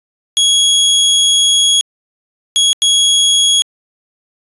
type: tone bursts at uneven times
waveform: sawtooth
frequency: 3327 Hz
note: G#7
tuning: 2 cents sharp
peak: -5 dBFS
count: 3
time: 0.37-1.81 / 2.56-2.73 / 2.82-3.62 s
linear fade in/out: 0 ms
effects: resampled to 24000 Hz